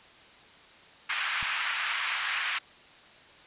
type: band-pass noise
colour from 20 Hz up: white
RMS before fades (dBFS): -31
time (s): 1.09-2.59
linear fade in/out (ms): 10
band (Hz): 1100 to 2900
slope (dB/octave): 24
type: click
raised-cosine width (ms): 5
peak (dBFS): -31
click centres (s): 1.428
effects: white hiss -53 dBFS RMS until 3.46 s + resampled to 8000 Hz